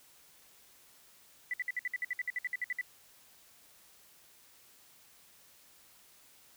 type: tone bursts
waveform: sine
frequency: 1985 Hz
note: B6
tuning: 8 cents sharp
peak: -31 dBFS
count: 16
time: 1.51-2.812 s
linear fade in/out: 2 ms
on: 27 ms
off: 58 ms
effects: white hiss -61 dBFS RMS until 6.56 s